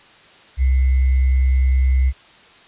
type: tone with sample-and-hold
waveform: sine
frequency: 65 Hz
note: C2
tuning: 11 cents flat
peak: -12 dBFS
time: 0.57-2.13 s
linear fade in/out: 50 ms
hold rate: 2100 Hz
effects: white hiss -47 dBFS RMS until 2.67 s + resampled to 8000 Hz